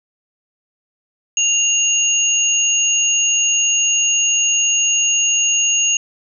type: tone pair together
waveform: sine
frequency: 2794 / 6639 Hz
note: F7 / G#8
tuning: 0 / -2 cents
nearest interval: octave + minor third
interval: 1498 cents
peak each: -17 / -15 dBFS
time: 1.37-5.97 s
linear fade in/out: 2 ms
effects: none